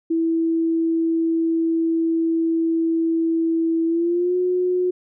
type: tone with pitch glide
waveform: sine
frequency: 328.4 to 362.3 Hz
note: E4 to F#4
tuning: -6 to -36 cents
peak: -17 dBFS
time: 0.1-4.91 s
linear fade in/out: 10 ms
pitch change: +170 cents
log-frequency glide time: 3.86-4.36 s
effects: none